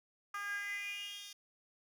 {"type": "tone with high-pass filter sweep", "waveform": "10% pulse", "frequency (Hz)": 405.7, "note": "G#4", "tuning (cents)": -41, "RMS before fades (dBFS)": -42, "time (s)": [0.34, 1.33], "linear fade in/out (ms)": 5, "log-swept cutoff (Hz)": [1300, 4000], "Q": 7.3, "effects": []}